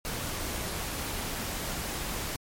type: noise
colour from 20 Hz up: pink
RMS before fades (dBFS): -34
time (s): 0.05-2.36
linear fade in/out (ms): 0
effects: MP3 64 kbps